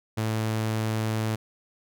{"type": "tone", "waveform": "sawtooth", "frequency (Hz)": 110, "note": "A2", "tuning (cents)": 0, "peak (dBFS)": -21, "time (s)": [0.17, 1.36], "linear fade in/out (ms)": 10, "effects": []}